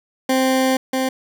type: tone pair in turn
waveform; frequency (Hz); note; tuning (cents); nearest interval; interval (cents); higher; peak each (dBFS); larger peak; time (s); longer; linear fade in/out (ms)
20% pulse; 261.6 / 261.6; C4 / C4; 0 / 0; unison; 0; neither; -10 / -13; first; 0.29-0.77 / 0.93-1.09; first; 5
effects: none